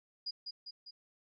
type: tone with echo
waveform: sine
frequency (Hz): 4889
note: D#8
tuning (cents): -31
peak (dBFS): -35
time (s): 0.26-0.31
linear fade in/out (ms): 10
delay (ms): 200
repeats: 3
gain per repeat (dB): -4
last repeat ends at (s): 0.91
effects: MP3 64 kbps